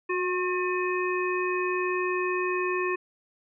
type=harmonic tone with a mistuned harmonic; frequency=360.1 Hz; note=F#4; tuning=47 cents flat; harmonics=1 / 3 / 5 / 7; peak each=-27 / -31 / -34 / -33 dBFS; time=0.09-2.96 s; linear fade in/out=10 ms; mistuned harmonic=1; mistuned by=+21 cents; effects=none